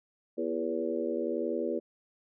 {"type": "harmonic tone with a mistuned harmonic", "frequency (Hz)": 81.1, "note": "E2", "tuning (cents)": -28, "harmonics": [3, 4, 5, 6, 7], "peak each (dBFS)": [-37, -34, -35, -35, -37], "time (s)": [0.37, 1.8], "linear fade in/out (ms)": 20, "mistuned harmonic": 4, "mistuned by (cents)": 52, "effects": []}